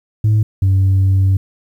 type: tone pair in turn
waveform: sine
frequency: 107.3 / 95.93 Hz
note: A2 / G2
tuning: -43 / -37 cents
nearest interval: major second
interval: 194 cents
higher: first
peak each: -7 dBFS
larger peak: neither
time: 0.24-0.43 / 0.62-1.37 s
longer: second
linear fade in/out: 5 ms
effects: tanh soft clip ceiling -8 dBFS + 8-bit